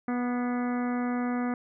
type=harmonic tone with a mistuned harmonic; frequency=244.9 Hz; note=B3; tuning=14 cents flat; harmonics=1 / 2 / 3 / 4 / 5 / 6 / 7 / 8 / 9; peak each=-27 / -38 / -37 / -44 / -40 / -44 / -46 / -46 / -51 dBFS; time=0.08-1.54 s; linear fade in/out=2 ms; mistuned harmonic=8; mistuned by=+34 cents; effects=none